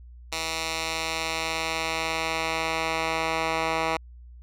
10% pulse tone with band-pass filter sweep, 161.8 Hz, E3, 32 cents flat, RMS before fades -28 dBFS, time 0.32-3.97 s, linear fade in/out 5 ms, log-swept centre 4300 to 1600 Hz, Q 0.8, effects added 60 Hz sine -43 dBFS peak until 4.42 s

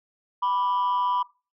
sine tone pair together, 986.9 / 1174.7 Hz, B5 / D6, -2 / 0 cents, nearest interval minor third, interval 302 cents, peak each -20 / -27 dBFS, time 0.42-1.23 s, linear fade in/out 10 ms, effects noise-tail reverb RT60 0.3 s tail -21 dB re dry + tanh soft clip ceiling -19 dBFS

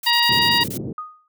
blue noise bursts, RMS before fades -31 dBFS, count 8, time 0.03-0.777 s, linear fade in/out 5 ms, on 75 ms, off 21 ms
harmonic tone, 947 Hz, A#5, 27 cents sharp, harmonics 1 / 2 / 3 / 4 / 5, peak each -21 / -21 / -21 / -21 / -21 dBFS, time 0.06-0.64 s, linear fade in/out 10 ms
pink band-pass noise, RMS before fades -29 dBFS, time 0.29-0.93 s, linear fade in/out 5 ms, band 110 to 410 Hz, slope 24 dB/octave
sine tone with exponential decay, 1240 Hz, D#6, 6 cents flat, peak -24 dBFS, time 0.98-1.28 s, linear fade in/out 2 ms, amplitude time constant 64 ms
effects none

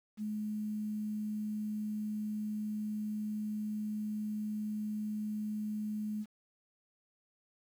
sine tone with quantisation, 212.3 Hz, G#3, 38 cents sharp, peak -34 dBFS, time 0.17-6.26 s, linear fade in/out 50 ms, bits 10, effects none

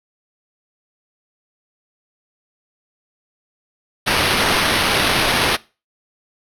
violet noise with sample-and-hold, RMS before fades -17 dBFS, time 4.06-5.57 s, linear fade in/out 20 ms, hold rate 7350 Hz, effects noise-tail reverb RT60 0.3 s tail -21 dB re dry + low-pass 12000 Hz 12 dB/octave

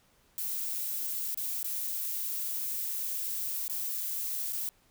violet noise with dropouts, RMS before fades -34 dBFS, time 0.38-4.69 s, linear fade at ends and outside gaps 0 ms, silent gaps 1.345-1.374 / 1.63-1.644 / 3.68-3.697 / 4.524-4.53 s, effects pink hiss -66 dBFS RMS until 4.9 s

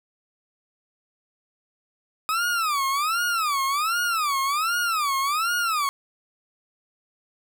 40% pulse tone with vibrato, 1244.5 Hz, D#6, in tune, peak -21 dBFS, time 2.29-5.89 s, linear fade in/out 0 ms, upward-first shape sine, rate 1.3 Hz, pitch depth 250 cents each way, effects none

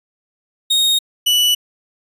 40% pulse tone pair in turn, 3729 / 2960 Hz, A#7 / F#7, 0 / 0 cents, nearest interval major third, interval 400 cents, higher first, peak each -11 dBFS, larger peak neither, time 0.7-0.99 / 1.26-1.55 s, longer neither, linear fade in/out 10 ms, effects resampled to 32000 Hz

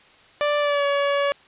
sawtooth tone with pitch glide, 587.3 to 566 Hz, D5 to C#5, 0 to +36 cents, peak -15 dBFS, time 0.41-1.32 s, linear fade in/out 0 ms, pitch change -64 cents, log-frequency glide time 0.59-0.85 s, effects white hiss -52 dBFS RMS until 1.47 s + resampled to 8000 Hz

